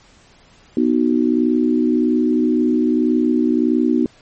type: chord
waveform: sine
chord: B major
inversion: none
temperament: equal with one note detuned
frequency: 246.9 / 308.6 / 370 Hz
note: B3 / D#4 / F#4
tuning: 0 / -14 / 0 cents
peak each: -16 / -17 / -21 dBFS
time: 0.77-4.06 s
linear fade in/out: 2 ms
effects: pink hiss -50 dBFS RMS until 4.21 s + MP3 32 kbps